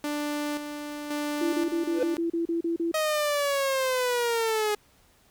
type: tone with tremolo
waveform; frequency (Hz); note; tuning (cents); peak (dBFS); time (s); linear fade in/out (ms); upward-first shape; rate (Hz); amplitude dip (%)
sawtooth; 294.9; D4; +7; -24; 0.04-2.17; 2; square; 0.94; 50
type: tone bursts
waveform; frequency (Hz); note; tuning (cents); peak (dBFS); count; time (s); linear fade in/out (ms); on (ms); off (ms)
sine; 335.5; E4; +31; -24; 10; 1.41-2.916; 5; 120; 34
type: tone with exponential growth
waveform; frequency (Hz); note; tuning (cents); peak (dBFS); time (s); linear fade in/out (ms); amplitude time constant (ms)
triangle; 501; B4; +25; -16; 1.9-2.03; 2; 28
type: linear sweep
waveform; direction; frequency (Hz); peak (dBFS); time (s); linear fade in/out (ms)
sawtooth; down; 630 to 415.3; -20; 2.94-4.75; 5
effects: pink hiss -61 dBFS RMS until 5.3 s